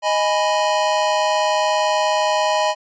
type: chord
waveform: square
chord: G# minor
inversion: second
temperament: equal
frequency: 622.3 / 830.6 / 987.8 Hz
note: D#5 / G#5 / B5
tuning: 0 / 0 / 0 cents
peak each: -20 / -22 / -22 dBFS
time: 0.02-2.75 s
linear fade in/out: 50 ms
effects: resampled to 16000 Hz